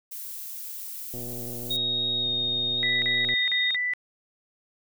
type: noise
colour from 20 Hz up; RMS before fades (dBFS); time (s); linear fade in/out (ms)
violet; -37; 0.11-1.77; 10
type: click train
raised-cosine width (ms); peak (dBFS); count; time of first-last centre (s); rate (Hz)
2; -27; 267; 1.14-3.338; 121
type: tone with vibrato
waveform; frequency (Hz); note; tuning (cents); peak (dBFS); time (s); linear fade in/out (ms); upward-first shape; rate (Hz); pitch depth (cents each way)
sine; 3729; A#7; 0; -24; 1.7-3.76; 10; square; 0.93; 10
type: tone bursts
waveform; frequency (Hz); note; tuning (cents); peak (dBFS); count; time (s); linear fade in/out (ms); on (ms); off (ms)
sine; 1982; B6; +6; -24; 5; 2.83-3.936; 0; 190; 39
effects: none